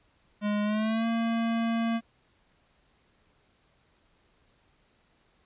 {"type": "tone with pitch glide", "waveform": "square", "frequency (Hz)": [207.7, 229.1], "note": ["G#3", "A#3"], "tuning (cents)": [0, -30], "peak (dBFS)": -26, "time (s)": [0.41, 2.01], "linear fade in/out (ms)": 50, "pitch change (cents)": 170, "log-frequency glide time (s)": [0.63, 1.06], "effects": ["pink hiss -67 dBFS RMS until 5.45 s", "resampled to 8000 Hz"]}